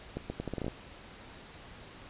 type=accelerating click train; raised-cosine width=2 ms; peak=-21 dBFS; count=10; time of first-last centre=0.17-0.681 s; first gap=130 ms; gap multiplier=0.77; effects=pink hiss -50 dBFS RMS until 2.09 s + resampled to 8000 Hz